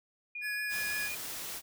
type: tone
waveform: sine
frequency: 2436 Hz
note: D#7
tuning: 37 cents flat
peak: -37 dBFS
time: 0.35-1.15 s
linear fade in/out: 5 ms
type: tone with vibrato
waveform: square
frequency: 1687 Hz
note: G#6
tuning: 27 cents sharp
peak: -35 dBFS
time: 0.41-1.1 s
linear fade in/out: 50 ms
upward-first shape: triangle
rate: 5.9 Hz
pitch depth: 18 cents each way
type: noise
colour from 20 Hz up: white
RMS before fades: -40 dBFS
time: 0.69-1.62 s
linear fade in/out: 50 ms
effects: none